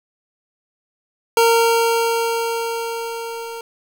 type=tone with level ramp; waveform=25% pulse; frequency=460.9 Hz; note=A#4; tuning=20 cents flat; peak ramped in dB=-7 to -25 dBFS; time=1.37-3.61 s; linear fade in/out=2 ms; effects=8-bit